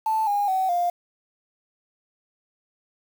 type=tone with pitch steps; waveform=triangle; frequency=879 / 815.4 / 756.4 / 701.7 Hz; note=A5 / G#5 / F#5 / F5; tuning=-2 / -32 / +38 / +8 cents; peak=-16 dBFS; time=0.06-0.9 s; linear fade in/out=5 ms; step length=210 ms; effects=tanh soft clip ceiling -18 dBFS + 7-bit